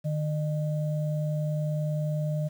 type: tone pair together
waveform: sine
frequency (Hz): 151.75 / 607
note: D#3 / D#5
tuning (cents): -43 / -43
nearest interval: 2 octaves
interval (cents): 2400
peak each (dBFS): -26 / -35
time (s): 0.04-2.49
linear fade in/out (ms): 20
effects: 9-bit